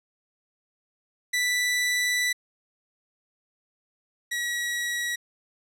sawtooth tone pair in turn, 1975.5 / 1919.3 Hz, B6 / B6, 0 / -50 cents, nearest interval unison, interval 50 cents, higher first, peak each -19 / -23 dBFS, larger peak first, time 1.33-2.33 / 4.31-5.16 s, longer first, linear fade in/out 10 ms, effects low-pass 12000 Hz 12 dB/octave

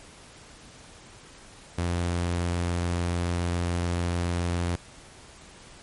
sawtooth tone, 87 Hz, F2, 6 cents flat, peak -21 dBFS, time 1.78-4.76 s, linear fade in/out 5 ms, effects pink hiss -49 dBFS RMS until 5.82 s + MP3 48 kbps

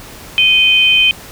sine tone pair together, 2489 / 3102 Hz, D#7 / G7, 0 / -19 cents, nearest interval major third, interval 381 cents, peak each -10 dBFS, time 0.38-1.11 s, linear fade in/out 0 ms, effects pink hiss -34 dBFS RMS until 1.31 s

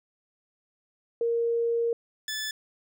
sine / 15% pulse tone pair in turn, 466.2 / 1736.9 Hz, A#4 / A6, 0 / -23 cents, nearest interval octave + major seventh, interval 2277 cents, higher second, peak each -23 / -24 dBFS, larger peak first, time 1.21-1.93 / 2.28-2.51 s, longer first, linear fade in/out 2 ms, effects none

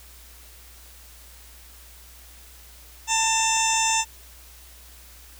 harmonic tone, 894 Hz, A5, 27 cents sharp, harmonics 1 / 2 / 3 / 4 / 6 / 7 / 8 / 9, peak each -24 / -33 / -27 / -30 / -32 / -28 / -26 / -32 dBFS, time 3.07-4.05 s, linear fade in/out 50 ms, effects added 60 Hz sine -48 dBFS peak until 5.39 s + white hiss -49 dBFS RMS until 5.39 s

